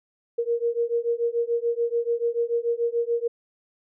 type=beating tone pair; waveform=sine; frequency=466.2 / 473.1 Hz; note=A#4 / A#4; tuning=0 / +26 cents; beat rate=6.9 Hz; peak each=-25 dBFS; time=0.38-3.28 s; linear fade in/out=10 ms; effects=none

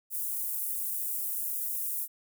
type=high-pass noise; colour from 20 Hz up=pink; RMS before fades=-33 dBFS; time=0.1-2.08 s; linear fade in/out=50 ms; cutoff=11000 Hz; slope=24 dB/octave; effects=none

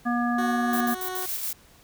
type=harmonic tone; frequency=239.9 Hz; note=A#3; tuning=50 cents sharp; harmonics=1 / 3 / 5 / 7; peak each=-24 / -29 / -31 / -32 dBFS; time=0.05-0.95 s; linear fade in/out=20 ms
type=tone with tremolo; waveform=15% pulse; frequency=370 Hz; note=F#4; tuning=in tune; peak=-24 dBFS; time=0.38-1.26 s; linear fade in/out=5 ms; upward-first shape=sine; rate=3 Hz; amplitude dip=30%
type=noise bursts; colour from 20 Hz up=violet; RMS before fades=-32 dBFS; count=6; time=0.73-1.507 s; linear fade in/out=2 ms; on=77 ms; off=63 ms
type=noise; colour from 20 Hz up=blue; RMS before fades=-33 dBFS; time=1.22-1.53 s; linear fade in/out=2 ms
effects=pink hiss -55 dBFS RMS until 1.83 s

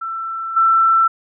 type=tone with level steps; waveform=sine; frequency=1337 Hz; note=E6; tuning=24 cents sharp; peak=-22 / -10 dBFS; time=0.01-1.08 s; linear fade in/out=10 ms; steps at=0.56 s; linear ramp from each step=10 ms; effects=none

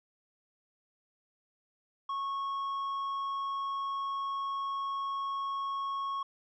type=tone with tanh clipping; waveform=sine; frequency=1100 Hz; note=C#6; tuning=14 cents flat; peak=-33 dBFS; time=2.09-6.23 s; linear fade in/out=5 ms; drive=5 dB; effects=none

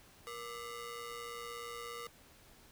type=ring-modulated tone; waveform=sawtooth; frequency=829 Hz; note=G#5; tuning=3 cents flat; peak=-36 dBFS; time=0.27-2.07 s; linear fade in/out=0 ms; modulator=356 Hz; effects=pink hiss -61 dBFS RMS until 2.71 s

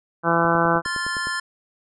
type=harmonic tone; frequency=168.1 Hz; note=E3; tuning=34 cents sharp; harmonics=1 / 2 / 3 / 4 / 5 / 6 / 7 / 8 / 9; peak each=-25 / -25 / -25 / -25 / -25 / -25 / -25 / -25 / -25 dBFS; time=0.23-0.82 s; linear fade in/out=50 ms
type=click train; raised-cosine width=2 ms; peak=-22 dBFS; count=9; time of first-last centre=0.45-1.271 s; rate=9.75 Hz
type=chord; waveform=square; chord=F major; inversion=second; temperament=just; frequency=1047.7 / 1396.9 / 1746.1 Hz; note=C6 / F6 / A6; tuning=+2 / 0 / -14 cents; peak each=-31 / -31 / -27 dBFS; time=0.85-1.4 s; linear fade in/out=5 ms
effects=resampled to 22050 Hz

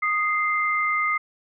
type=tone pair together; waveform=sine; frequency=1240.9 / 2089 Hz; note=D#6 / C7; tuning=-5 / -3 cents; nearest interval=major sixth; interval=902 cents; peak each=-23 dBFS; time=0.02-1.18 s; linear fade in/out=10 ms; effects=none

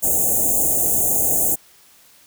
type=band-stop noise; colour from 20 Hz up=white; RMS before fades=-18 dBFS; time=0.02-1.56 s; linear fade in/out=20 ms; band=810 to 6500 Hz; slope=96 dB/octave; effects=white hiss -51 dBFS RMS until 2.26 s

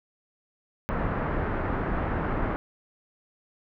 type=low-pass noise; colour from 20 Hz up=pink; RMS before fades=-28 dBFS; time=0.89-2.56 s; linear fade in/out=0 ms; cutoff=1700 Hz; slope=24 dB/octave; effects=none

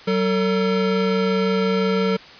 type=tone pair together; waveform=square; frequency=189.4 / 450.5 Hz; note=F#3 / A4; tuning=+41 / +41 cents; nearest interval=octave + minor third; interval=1500 cents; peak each=-21 dBFS; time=0.07-2.17 s; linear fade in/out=10 ms; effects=white hiss -42 dBFS RMS until 2.39 s + resampled to 11025 Hz

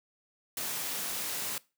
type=high-pass noise; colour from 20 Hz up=white; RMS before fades=-35 dBFS; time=0.57-1.58 s; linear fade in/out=2 ms; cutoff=110 Hz; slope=12 dB/octave; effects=noise-tail reverb RT60 0.3 s tail -22 dB re dry

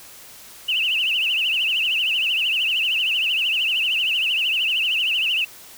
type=tone with vibrato; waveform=sine; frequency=2794 Hz; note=F7; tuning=in tune; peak=-18 dBFS; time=0.68-5.45 s; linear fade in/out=10 ms; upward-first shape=triangle; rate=13 Hz; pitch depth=190 cents each way; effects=white hiss -43 dBFS RMS until 5.77 s

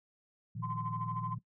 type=chord; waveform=sine; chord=Bb suspended fourth; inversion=none; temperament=equal; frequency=116.54 / 155.56 / 174.61 Hz; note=Bb2 / Eb3 / F3; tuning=0 / 0 / 0 cents; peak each=-39 / -42 / -43 dBFS; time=0.55-1.39 s; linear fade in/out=10 ms
type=tone with tremolo; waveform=sine; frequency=1034 Hz; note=C6; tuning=21 cents flat; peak=-34 dBFS; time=0.62-1.35 s; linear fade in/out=20 ms; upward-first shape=sine; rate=13 Hz; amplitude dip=70%
effects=noise-tail reverb RT60 0.1 s tail -18 dB re dry + tanh soft clip ceiling -24 dBFS

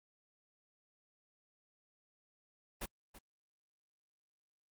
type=noise with echo; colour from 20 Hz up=pink; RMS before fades=-40 dBFS; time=2.81-2.86 s; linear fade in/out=10 ms; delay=330 ms; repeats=1; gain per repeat=-14 dB; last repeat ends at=3.19 s; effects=Opus 32 kbps

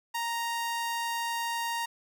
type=tone; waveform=sawtooth; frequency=932 Hz; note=A#5; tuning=1 cent flat; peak=-26 dBFS; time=0.14-1.86 s; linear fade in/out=10 ms; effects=none

